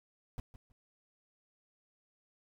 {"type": "noise with echo", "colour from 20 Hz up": "brown", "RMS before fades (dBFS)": -39, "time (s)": [0.38, 0.4], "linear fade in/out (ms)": 0, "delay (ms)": 160, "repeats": 2, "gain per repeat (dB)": -13, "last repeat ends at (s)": 0.72, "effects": []}